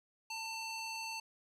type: tone with band-pass filter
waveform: square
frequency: 894 Hz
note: A5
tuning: 27 cents sharp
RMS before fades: -42 dBFS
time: 0.3-1.2 s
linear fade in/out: 5 ms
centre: 4100 Hz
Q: 0.93
effects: none